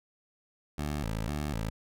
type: tone with vibrato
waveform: 15% pulse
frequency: 63.4 Hz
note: B1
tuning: 46 cents sharp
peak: -25 dBFS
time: 0.78-1.7 s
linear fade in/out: 5 ms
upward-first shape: square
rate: 2 Hz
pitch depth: 270 cents each way
effects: none